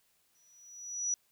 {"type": "tone with exponential growth", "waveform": "sine", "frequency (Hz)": 5870, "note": "F#8", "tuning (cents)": -15, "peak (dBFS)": -27, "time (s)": [0.35, 1.14], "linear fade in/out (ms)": 1, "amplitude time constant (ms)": 170, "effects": ["white hiss -72 dBFS RMS until 1.31 s"]}